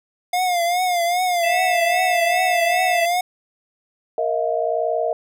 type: tone with vibrato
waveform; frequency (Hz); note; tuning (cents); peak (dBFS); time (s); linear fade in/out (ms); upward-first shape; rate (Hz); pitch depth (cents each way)
square; 709; F5; +26; -18; 0.33-3.21; 5; triangle; 2.5; 86
type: harmonic tone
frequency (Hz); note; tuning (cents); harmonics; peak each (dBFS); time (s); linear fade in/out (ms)
659.3; E5; 0; 1 / 3 / 4; -25 / -25 / -25; 1.43-3.06; 10
type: chord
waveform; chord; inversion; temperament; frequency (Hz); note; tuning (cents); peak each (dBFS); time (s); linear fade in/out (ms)
sine; Bb suspended fourth; none; equal with one note detuned; 466.2 / 637.5 / 698.5; Bb4 / Eb5 / F5; 0 / +42 / 0; -24 / -21 / -24; 4.18-5.13; 2
effects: none